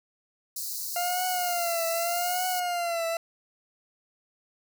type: high-pass noise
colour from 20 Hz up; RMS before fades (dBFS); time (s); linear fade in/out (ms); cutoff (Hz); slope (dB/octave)
white; -34; 0.56-2.6; 5; 4100; 96
type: tone with vibrato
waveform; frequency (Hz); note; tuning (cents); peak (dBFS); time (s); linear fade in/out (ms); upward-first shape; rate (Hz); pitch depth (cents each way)
40% pulse; 698; F5; -1; -26; 0.96-3.17; 2; triangle; 0.83; 98
effects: none